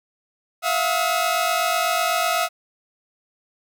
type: tone cluster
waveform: sawtooth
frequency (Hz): 668 / 716 / 1276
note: E5 / F5 / D#6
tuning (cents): +23 / +43 / +43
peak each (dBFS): -20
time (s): 0.62-2.49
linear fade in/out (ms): 50
effects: none